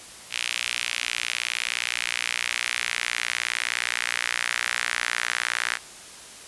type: tone with high-pass filter sweep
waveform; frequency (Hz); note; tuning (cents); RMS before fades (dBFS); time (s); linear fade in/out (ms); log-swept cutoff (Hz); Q
sawtooth; 59.5; A#1; +36; -28; 0.3-5.79; 50; 2600 to 1700; 2.3
effects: white hiss -43 dBFS RMS until 6.47 s + resampled to 24000 Hz